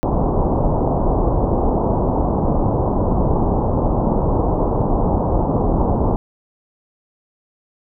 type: low-pass noise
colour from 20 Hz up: pink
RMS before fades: -17 dBFS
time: 0.03-6.16 s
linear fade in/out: 0 ms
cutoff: 980 Hz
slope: 48 dB/octave
effects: none